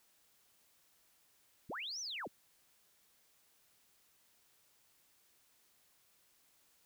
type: linear two-way sweep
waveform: sine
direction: up then down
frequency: 43.65 to 6170 to 60 Hz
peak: -40 dBFS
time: 1.69-2.28 s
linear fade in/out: 10 ms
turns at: 2 s
effects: white hiss -71 dBFS RMS until 6.85 s